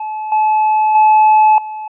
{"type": "tone with level steps", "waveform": "triangle", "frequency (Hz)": 861, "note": "A5", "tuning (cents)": -38, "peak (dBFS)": [-18, -8, -4, -21], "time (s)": [0, 1.88], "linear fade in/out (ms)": 5, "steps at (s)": [0.32, 0.95, 1.58], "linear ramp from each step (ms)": 2, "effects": ["resampled to 8000 Hz"]}